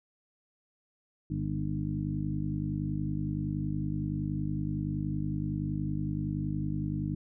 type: harmonic tone with a mistuned harmonic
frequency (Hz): 50.7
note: G#1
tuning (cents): -41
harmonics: 1 / 2 / 3 / 4 / 5 / 6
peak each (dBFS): -40 / -37 / -33 / -38 / -41 / -37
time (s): 1.3-7.15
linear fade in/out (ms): 5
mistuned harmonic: 5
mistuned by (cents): -37
effects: none